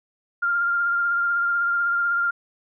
sine tone with vibrato, 1396.9 Hz, F6, in tune, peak -19 dBFS, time 0.42-2.31 s, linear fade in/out 10 ms, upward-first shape triangle, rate 16 Hz, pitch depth 22 cents each way, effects none

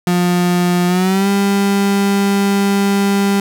35% pulse tone with pitch glide, 177.3 to 199.01 Hz, F3 to G3, +26 to +26 cents, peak -10 dBFS, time 0.07-3.4 s, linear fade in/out 2 ms, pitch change +200 cents, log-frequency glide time 0.87-1.28 s, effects none

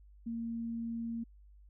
sine tone, 230.6 Hz, A#3, 19 cents flat, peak -35 dBFS, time 0.26-1.24 s, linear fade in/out 10 ms, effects added 50 Hz sine -55 dBFS peak until 1.69 s

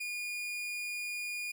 40% pulse tone, 2435 Hz, D#7, 38 cents flat, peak -35 dBFS, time 0-1.52 s, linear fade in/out 10 ms, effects none

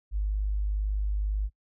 sine tone, 51 Hz, G#1, 31 cents flat, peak -25 dBFS, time 0.11-1.5 s, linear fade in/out 50 ms, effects noise-tail reverb RT60 0.1 s tail -26 dB re dry

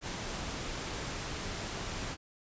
pink noise, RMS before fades -38 dBFS, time 0.01-2.17 s, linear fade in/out 50 ms, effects resampled to 16000 Hz

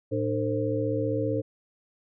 sine tone cluster, 111.4 / 299.4 / 451.7 / 527 Hz, A2 / D4 / A4 / C5, +22 / +33 / +45 / +12 cents, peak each -30 dBFS, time 0.11-1.42 s, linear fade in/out 20 ms, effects none

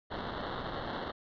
white noise with sample-and-hold, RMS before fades -38 dBFS, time 0.1-1.12 s, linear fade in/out 20 ms, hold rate 2450 Hz, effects resampled to 11025 Hz

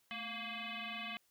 sine tone with frequency modulation, 220 Hz, A3, in tune, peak -40 dBFS, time 0.11-1.17 s, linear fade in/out 0 ms, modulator 463 Hz, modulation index 6.8, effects white hiss -74 dBFS RMS until 1.3 s

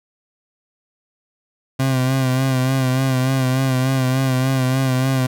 30% pulse tone with vibrato, 130.81 Hz, C3, in tune, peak -13 dBFS, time 1.79-5.27 s, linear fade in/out 10 ms, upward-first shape sine, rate 3.4 Hz, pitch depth 42 cents each way, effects none

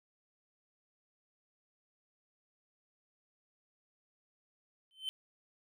triangle tone with exponential growth, 3079 Hz, G7, 32 cents flat, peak -30 dBFS, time 4.91-5.09 s, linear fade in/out 0 ms, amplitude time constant 38 ms, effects none

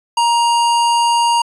square tone, 940 Hz, A#5, 14 cents sharp, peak -12 dBFS, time 0.17-1.42 s, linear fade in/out 5 ms, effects resampled to 24000 Hz

